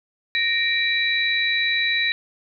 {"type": "tone cluster", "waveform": "sine", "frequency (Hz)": [1858, 2341, 3921], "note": ["A#6", "D7", "B7"], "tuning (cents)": [-6, -6, -13], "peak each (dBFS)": -23, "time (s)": [0.35, 2.12], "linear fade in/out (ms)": 0, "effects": []}